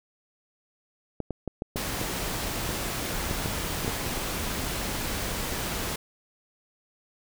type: clicks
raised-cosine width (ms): 2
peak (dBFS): -17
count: 11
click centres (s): 1.203 / 1.307 / 1.477 / 1.621 / 1.759 / 2.014 / 2.692 / 3.312 / 3.459 / 3.847 / 3.879
type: noise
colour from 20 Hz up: pink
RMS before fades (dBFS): -31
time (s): 1.76-5.96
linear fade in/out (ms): 5
effects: none